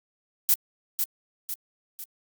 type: noise with echo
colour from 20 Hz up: violet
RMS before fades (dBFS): -19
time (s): 0.49-0.54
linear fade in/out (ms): 0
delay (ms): 500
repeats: 3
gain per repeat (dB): -6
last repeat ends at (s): 2.04
effects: Opus 48 kbps